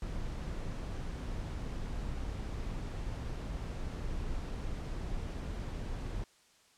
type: noise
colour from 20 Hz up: brown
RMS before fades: -38 dBFS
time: 0.02-6.24 s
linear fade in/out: 2 ms
effects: white hiss -65 dBFS RMS until 6.77 s + low-pass 8000 Hz 12 dB/octave